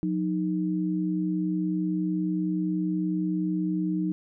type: tone pair together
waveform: sine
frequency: 180.4 / 311.1 Hz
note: F#3 / D#4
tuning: -44 / 0 cents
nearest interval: major sixth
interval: 944 cents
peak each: -27 dBFS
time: 0.03-4.12 s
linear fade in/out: 0 ms
effects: none